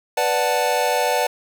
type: chord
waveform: square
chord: B minor seventh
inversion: none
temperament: equal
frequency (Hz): 493.9 / 587.3 / 740 / 880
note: B4 / D5 / F#5 / A5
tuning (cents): 0 / 0 / 0 / 0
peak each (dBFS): -24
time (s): 0.17-1.27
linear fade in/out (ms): 5
effects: none